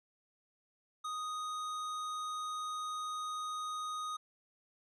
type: tone with tanh clipping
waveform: sine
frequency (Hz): 1244.5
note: D#6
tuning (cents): 0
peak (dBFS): -39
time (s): 1.04-4.17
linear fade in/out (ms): 10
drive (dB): 17
effects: resampled to 24000 Hz